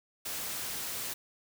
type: noise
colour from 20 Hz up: white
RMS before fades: -37 dBFS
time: 0.25-1.14 s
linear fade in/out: 10 ms
effects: none